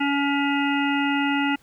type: harmonic tone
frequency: 282.4 Hz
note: C#4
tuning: 32 cents sharp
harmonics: 1 / 3 / 5 / 7 / 9 / 10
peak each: -22 / -27 / -29 / -30 / -32 / -32 dBFS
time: 0-1.56 s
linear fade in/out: 10 ms
effects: pink hiss -58 dBFS RMS until 1.62 s